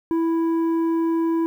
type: tone with low-pass filter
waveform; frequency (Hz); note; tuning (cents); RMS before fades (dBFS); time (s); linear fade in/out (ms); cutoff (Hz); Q
square; 329.6; E4; 0; -21; 0.11-1.46; 0; 760; 1.1
effects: 9-bit